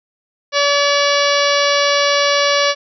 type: harmonic tone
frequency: 572 Hz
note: D5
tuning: 46 cents flat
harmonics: 1 / 2 / 3 / 4 / 5 / 6 / 7 / 8 / 9 / 10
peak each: -16 / -19 / -21 / -22 / -23 / -24 / -24 / -25 / -26 / -26 dBFS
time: 0.52-2.75 s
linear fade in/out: 50 ms
effects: none